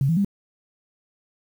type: tone with pitch steps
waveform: sine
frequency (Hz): 136.5 / 165.16 / 199.85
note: C#3 / E3 / G3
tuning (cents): -26 / +4 / +34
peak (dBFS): -17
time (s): 0.01-0.247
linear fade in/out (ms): 2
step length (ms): 79
effects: 8-bit